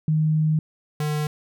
sine / square tone pair in turn, 155.56 / 150.52 Hz, D#3 / D3, 0 / +43 cents, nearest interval minor second, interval 57 cents, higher first, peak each -17 / -23 dBFS, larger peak first, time 0.08-0.59 / 1-1.27 s, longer first, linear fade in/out 2 ms, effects none

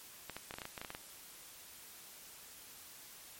clicks, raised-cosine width 0.3 ms, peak -26 dBFS, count 12, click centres 0.297 / 0.366 / 0.509 / 0.54 / 0.585 / 0.618 / 0.654 / 0.778 / 0.815 / 0.848 / 0.904 / 0.949 s, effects white hiss -54 dBFS RMS until 3.39 s + MP3 64 kbps

